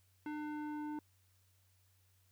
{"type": "tone with low-pass filter sweep", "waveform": "square", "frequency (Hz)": 300.3, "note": "D4", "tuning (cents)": 39, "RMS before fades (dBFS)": -42, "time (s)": [0.26, 0.99], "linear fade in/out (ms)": 2, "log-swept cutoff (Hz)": [1900, 1000], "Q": 1.2, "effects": ["added 93 Hz sine -70 dBFS peak until 2.31 s", "white hiss -75 dBFS RMS until 2.31 s"]}